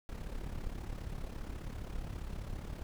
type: noise with amplitude modulation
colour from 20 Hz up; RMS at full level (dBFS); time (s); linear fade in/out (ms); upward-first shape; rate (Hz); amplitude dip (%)
brown; -38; 0.09-2.83; 0; sine; 34.9; 65
effects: none